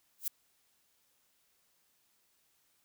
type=noise with exponential growth; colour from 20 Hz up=violet; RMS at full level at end=-28 dBFS; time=0.18-0.28 s; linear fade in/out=5 ms; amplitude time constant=20 ms; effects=white hiss -73 dBFS RMS until 2.84 s